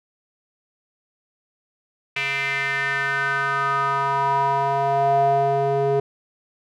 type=tone with band-pass filter sweep; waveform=square; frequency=138.59 Hz; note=C#3; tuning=in tune; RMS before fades=-21 dBFS; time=2.16-6 s; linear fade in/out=5 ms; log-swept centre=2400 to 500 Hz; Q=4.9; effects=none